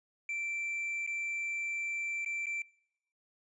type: tone with dropouts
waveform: triangle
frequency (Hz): 2343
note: D7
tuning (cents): -5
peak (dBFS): -32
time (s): 0.29-2.62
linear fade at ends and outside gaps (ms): 2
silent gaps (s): 1.065-1.074 / 2.248-2.26 / 2.458-2.467
effects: noise-tail reverb RT60 0.9 s tail -25 dB re dry + resampled to 22050 Hz